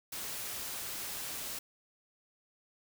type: noise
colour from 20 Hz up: white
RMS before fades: -40 dBFS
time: 0.12-1.59 s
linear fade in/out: 5 ms
effects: none